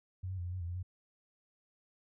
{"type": "tone with pitch steps", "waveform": "sine", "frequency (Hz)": [92.4, 94.3, 87.8, 89, 92.6, 85.1, 88.2, 91.6], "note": ["F#2", "F#2", "F2", "F2", "F#2", "F2", "F2", "F#2"], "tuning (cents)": [-2, 33, 10, 33, 2, -44, 18, -17], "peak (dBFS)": -36, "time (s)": [0.23, 0.83], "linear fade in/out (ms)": 10, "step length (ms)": 75, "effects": []}